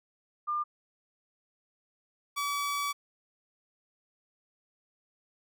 sine / sawtooth tone pair in turn, 1200 / 1144.3 Hz, D6 / D6, +37 / -45 cents, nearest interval minor second, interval 82 cents, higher first, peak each -28 / -26 dBFS, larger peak second, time 0.47-0.64 / 2.36-2.93 s, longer second, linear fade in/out 20 ms, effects none

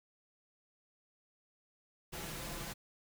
pink noise with comb filter, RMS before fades -43 dBFS, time 2.12-2.74 s, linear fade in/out 20 ms, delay 5.9 ms, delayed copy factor +0.5, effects none

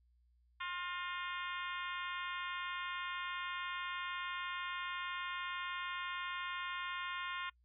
harmonic tone with a mistuned harmonic, 353.8 Hz, F4, 23 cents sharp, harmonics 3 / 4 / 5 / 6 / 7 / 8 / 9 / 10, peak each -43 / -45 / -47 / -49 / -50 / -51 / -52 / -53 dBFS, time 0.6-7.5 s, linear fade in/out 10 ms, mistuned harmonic 5, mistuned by +50 cents, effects noise-tail reverb RT60 0.1 s tail -26 dB re dry + added 60 Hz sine -68 dBFS peak until 7.64 s

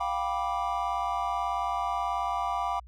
triangle chord, G dominant seventh, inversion third, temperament just, 705.6 / 784 / 980 / 1176 Hz, F5 / G5 / B5 / D6, +18 / 0 / -14 / +2 cents, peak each -31 dBFS, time 0-2.8 s, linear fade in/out 10 ms, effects added 60 Hz sine -46 dBFS peak until 2.87 s

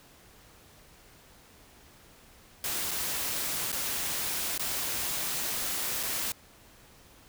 white noise with dropouts, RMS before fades -32 dBFS, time 2.64-6.32 s, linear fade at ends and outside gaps 1 ms, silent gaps 2.91-2.914 / 3.718-3.727 / 4.578-4.595 / 6.03-6.033 s, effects pink hiss -56 dBFS RMS until 7.28 s

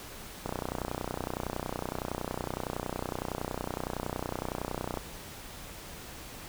click train, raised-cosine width 1 ms, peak -18 dBFS, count 140, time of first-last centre 0.46-4.973 s, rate 30.8 Hz, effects pink hiss -45 dBFS RMS until 6.48 s

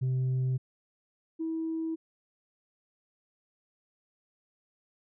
sine tone pair in turn, 129.1 / 323.8 Hz, C3 / E4, -23 / -31 cents, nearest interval octave + major third, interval 1592 cents, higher second, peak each -23 / -29 dBFS, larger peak first, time 0.01-0.58 / 1.39-1.96 s, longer neither, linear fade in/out 20 ms, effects tanh soft clip ceiling -25 dBFS

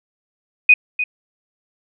sine tone with echo, 2489 Hz, D#7, in tune, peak -5 dBFS, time 0.69-0.74 s, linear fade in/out 5 ms, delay 300 ms, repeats 1, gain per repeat -12 dB, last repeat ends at 1.04 s, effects none

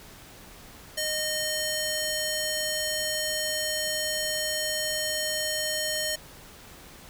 square tone with band-pass filter, 615 Hz, D#5, 20 cents flat, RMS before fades -29 dBFS, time 0.97-6.16 s, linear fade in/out 10 ms, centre 7700 Hz, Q 0.51, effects pink hiss -48 dBFS RMS until 7.09 s

